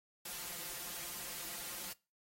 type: noise with comb filter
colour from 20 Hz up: white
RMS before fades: -44 dBFS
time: 0.25-1.93 s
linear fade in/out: 5 ms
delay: 5.7 ms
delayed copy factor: +0.8
effects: noise-tail reverb RT60 0.3 s tail -23 dB re dry + AAC 48 kbps